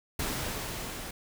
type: noise with level ramp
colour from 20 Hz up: pink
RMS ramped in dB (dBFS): -32 to -40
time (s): 0.19-1.11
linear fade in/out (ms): 5
effects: none